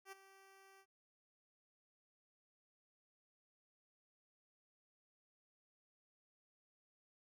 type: tone with ADSR envelope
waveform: 10% pulse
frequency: 388.1 Hz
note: G4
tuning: 17 cents flat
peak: -40 dBFS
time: 0.05-0.86 s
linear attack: 71 ms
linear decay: 15 ms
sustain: -14 dB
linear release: 64 ms
effects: none